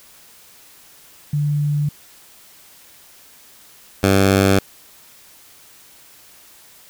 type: tone pair in turn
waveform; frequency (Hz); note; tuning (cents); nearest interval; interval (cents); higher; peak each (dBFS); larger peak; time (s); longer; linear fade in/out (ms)
sine / 10% pulse; 146.83 / 97.28; D3 / G2; 0 / -13; perfect fifth; 713; first; -16 / -4; second; 1.33-1.89 / 4.03-4.59; neither; 5
effects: white hiss -47 dBFS RMS until 6.89 s